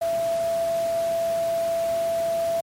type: tone in noise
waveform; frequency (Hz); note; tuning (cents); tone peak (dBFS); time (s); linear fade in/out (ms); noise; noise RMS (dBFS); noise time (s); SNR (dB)
sine; 668; E5; +23; -21; 0.01-2.61; 10; pink; -38; 0.01-2.61; +14
effects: high-pass 100 Hz 12 dB/octave + MP3 64 kbps